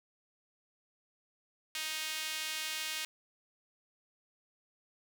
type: tone with high-pass filter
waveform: sawtooth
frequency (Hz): 312.7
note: D#4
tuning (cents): +9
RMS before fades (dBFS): -38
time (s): 1.75-3.05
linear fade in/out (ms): 2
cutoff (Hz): 2600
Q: 1.2
effects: none